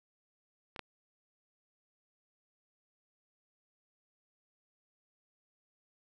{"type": "clicks", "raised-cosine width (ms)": 0.3, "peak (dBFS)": [-28, -22], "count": 2, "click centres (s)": [0.762, 0.793], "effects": []}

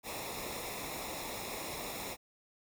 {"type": "noise with comb filter", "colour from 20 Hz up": "pink", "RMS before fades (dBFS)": -41, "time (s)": [0.03, 2.17], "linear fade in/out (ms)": 50, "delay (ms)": 0.65, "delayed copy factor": -0.7, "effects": []}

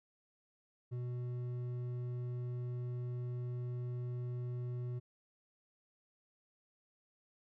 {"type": "tone with hard clipping", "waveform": "triangle", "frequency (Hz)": 123, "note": "B2", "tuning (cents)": -7, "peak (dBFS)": -39, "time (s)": [0.91, 5], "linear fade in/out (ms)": 20, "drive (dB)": 10, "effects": []}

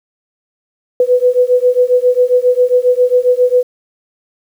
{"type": "beating tone pair", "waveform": "sine", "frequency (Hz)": [493.9, 501.3], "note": ["B4", "B4"], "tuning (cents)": [0, 26], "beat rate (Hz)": 7.4, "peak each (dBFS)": -11, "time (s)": [1, 3.63], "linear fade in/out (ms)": 2, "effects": ["7-bit"]}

